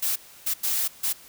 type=noise bursts at uneven times; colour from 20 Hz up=blue; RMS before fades=-25 dBFS; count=4; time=0.02-0.16 / 0.46-0.54 / 0.63-0.88 / 1.03-1.13 s; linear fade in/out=10 ms; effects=white hiss -49 dBFS RMS until 1.28 s